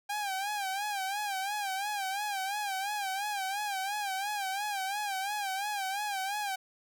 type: tone with vibrato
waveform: sawtooth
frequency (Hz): 799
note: G5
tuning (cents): +33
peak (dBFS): -28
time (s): 0.09-6.56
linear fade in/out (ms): 10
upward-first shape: sine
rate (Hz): 2.9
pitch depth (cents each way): 94
effects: none